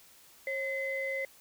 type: tone pair together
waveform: sine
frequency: 540.9 / 2042 Hz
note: C#5 / C7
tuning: -43 / -43 cents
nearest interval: octave + major seventh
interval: 2300 cents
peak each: -34 / -33 dBFS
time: 0.47-1.25 s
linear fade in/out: 2 ms
effects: tanh soft clip ceiling -24 dBFS + white hiss -58 dBFS RMS until 1.4 s